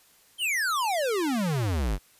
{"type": "exponential sweep", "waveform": "square", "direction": "down", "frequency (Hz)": [3220, 43.65], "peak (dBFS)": -25, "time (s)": [0.38, 1.99], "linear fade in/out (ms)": 50, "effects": ["white hiss -59 dBFS RMS until 2.19 s", "resampled to 32000 Hz"]}